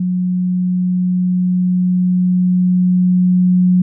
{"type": "tone with level ramp", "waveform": "sine", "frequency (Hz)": 181.4, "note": "F#3", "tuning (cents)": -34, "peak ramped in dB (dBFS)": [-14, -8], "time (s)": [0, 3.82], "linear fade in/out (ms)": 5, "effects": []}